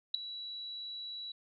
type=tone with ADSR envelope; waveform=sine; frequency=3921 Hz; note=B7; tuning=13 cents flat; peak=-23 dBFS; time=0.14-1.32 s; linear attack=6 ms; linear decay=4 ms; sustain=-17 dB; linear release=5 ms; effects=none